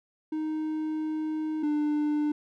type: tone pair in turn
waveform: triangle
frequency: 311.1 / 298.3 Hz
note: D#4 / D4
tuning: 0 / +27 cents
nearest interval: minor second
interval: 73 cents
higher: first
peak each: -26 / -22 dBFS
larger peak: second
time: 0.32-1.63 / 1.63-2.32 s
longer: first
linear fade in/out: 5 ms
effects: none